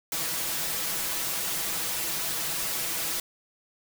white noise with comb filter, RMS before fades -30 dBFS, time 0.12-3.2 s, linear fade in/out 2 ms, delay 6.1 ms, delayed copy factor +0.7, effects none

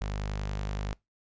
sawtooth tone with notch filter, 50.6 Hz, G#1, 44 cents flat, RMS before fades -33 dBFS, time 0.01-0.93 s, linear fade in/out 0 ms, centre 310 Hz, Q 1.6, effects noise-tail reverb RT60 0.2 s tail -24 dB re dry + resampled to 16000 Hz

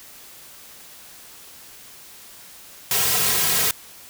white noise with comb filter, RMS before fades -20 dBFS, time 2.91-3.71 s, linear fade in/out 2 ms, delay 3.4 ms, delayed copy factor -1, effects white hiss -44 dBFS RMS until 4.09 s

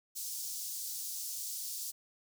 pink high-pass noise, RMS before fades -40 dBFS, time 0.15-1.92 s, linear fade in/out 20 ms, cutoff 5200 Hz, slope 24 dB/octave, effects none

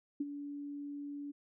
sine tone with ADSR envelope, 287.1 Hz, D4, 39 cents flat, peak -30 dBFS, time 0.2-1.32 s, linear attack 7 ms, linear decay 33 ms, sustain -10 dB, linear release 16 ms, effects none

